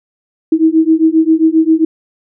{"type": "beating tone pair", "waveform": "sine", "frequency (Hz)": [317, 324.5], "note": ["D#4", "E4"], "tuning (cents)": [32, -27], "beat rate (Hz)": 7.5, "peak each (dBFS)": -10, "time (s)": [0.52, 1.85], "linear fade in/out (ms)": 5, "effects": []}